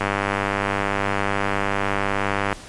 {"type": "click train", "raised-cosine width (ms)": 0.5, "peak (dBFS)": -6, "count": 252, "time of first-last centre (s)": [0.01, 2.528], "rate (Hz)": 99.7, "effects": ["pink hiss -40 dBFS RMS until 2.68 s", "resampled to 22050 Hz"]}